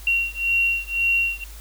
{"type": "beating tone pair", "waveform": "sine", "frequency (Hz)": [2746, 2747.9], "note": ["F7", "F7"], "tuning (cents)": [-30, -29], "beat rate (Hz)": 1.9, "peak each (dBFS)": -22, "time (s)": [0.07, 1.44], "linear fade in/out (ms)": 2, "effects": ["added 52 Hz sine -37 dBFS peak until 1.6 s", "white hiss -45 dBFS RMS until 1.6 s"]}